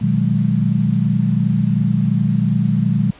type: chord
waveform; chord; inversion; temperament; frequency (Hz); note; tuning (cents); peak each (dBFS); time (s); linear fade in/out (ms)
sine; G# minor seventh; first; equal with one note detuned; 121.91 / 155.56 / 185 / 207.7; B2 / D#3 / F#3 / G#3; -22 / 0 / 0 / 0; -19; 0.01-3.11; 10
effects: pink hiss -44 dBFS RMS until 3.19 s + resampled to 8000 Hz